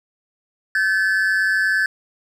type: tone pair together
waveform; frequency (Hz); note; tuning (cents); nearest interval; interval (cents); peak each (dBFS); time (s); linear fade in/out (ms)
triangle; 1536.4 / 1728; G6 / A6; -35 / -32; major second; 203; -17; 0.75-1.86; 2
effects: none